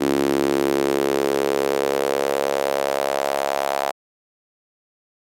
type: tone with high-pass filter sweep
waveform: sawtooth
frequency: 69.5 Hz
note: C#2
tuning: 5 cents sharp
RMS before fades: -21 dBFS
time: 0-3.92 s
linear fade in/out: 20 ms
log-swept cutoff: 310 to 700 Hz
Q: 3.4
effects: AAC 64 kbps